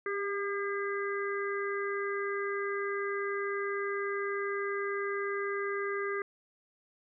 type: harmonic tone with a mistuned harmonic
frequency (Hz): 403.4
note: G4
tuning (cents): +50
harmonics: 1 / 3 / 4 / 5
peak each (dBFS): -33 / -38 / -39 / -40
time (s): 0.06-6.22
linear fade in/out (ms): 2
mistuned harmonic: 1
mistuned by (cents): -19
effects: none